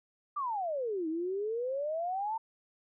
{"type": "exponential two-way sweep", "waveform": "sine", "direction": "down then up", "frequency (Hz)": [1214, 311.1, 918], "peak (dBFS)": -31, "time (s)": [0.36, 2.38], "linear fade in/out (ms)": 10, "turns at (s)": 1.08, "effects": []}